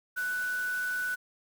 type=tone in noise; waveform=sine; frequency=1487 Hz; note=F#6; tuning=8 cents sharp; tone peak=-29 dBFS; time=0.16-1.16 s; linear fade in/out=20 ms; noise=white; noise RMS=-45 dBFS; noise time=0.16-1.16 s; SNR=+13 dB; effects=none